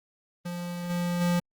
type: tone with level steps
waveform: square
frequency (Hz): 175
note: F3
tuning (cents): +4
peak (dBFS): -32 / -27 / -23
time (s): 0.45-1.4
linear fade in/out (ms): 10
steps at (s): 0.89 / 1.2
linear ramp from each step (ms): 20
effects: Opus 24 kbps